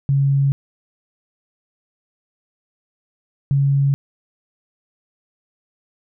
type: tone pair in turn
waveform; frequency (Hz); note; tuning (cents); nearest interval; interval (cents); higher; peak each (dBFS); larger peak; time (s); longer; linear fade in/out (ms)
sine; 138.59 / 139.2; C#3 / C#3; 0 / +8; unison; 8; second; -13; neither; 0.09-0.52 / 3.51-3.94; neither; 0
effects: none